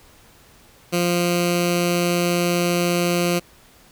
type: tone with notch filter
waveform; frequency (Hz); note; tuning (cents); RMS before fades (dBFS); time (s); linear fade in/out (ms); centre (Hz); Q
10% pulse; 174.61; F3; 0; -20; 0.92-3.4; 20; 890; 1.2
effects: pink hiss -51 dBFS RMS until 3.91 s